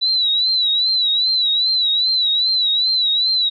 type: tone with vibrato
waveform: sine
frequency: 3951 Hz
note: B7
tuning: in tune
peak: -14 dBFS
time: 0.01-3.5 s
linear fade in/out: 20 ms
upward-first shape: triangle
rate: 2.5 Hz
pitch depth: 99 cents each way
effects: none